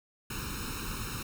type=noise with comb filter; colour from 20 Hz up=pink; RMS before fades=-37 dBFS; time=0.3-1.23 s; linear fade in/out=5 ms; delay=0.75 ms; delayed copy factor=+1; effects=none